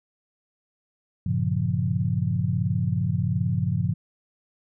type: chord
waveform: sine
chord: G half-diminished seventh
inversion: none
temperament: equal with one note detuned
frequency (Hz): 98 / 116.54 / 139.31 / 174.61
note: G2 / Bb2 / Db3 / F3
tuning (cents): 0 / 0 / +9 / 0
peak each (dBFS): -27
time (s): 1.26-3.94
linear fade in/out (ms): 5
effects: none